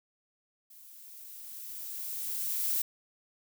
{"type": "noise with level ramp", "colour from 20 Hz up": "violet", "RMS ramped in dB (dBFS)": [-54, -29], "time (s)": [0.7, 2.82], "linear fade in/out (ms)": 5, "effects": []}